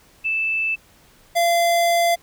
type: tone pair in turn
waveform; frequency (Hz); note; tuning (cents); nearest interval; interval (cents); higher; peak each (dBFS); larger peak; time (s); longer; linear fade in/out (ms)
sine / square; 2637 / 685.7; E7 / F5; 0 / -32; octave + major seventh; 2332; first; -19 / -16; second; 0.24-0.76 / 1.35-2.16; second; 20
effects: pink hiss -53 dBFS RMS until 2.22 s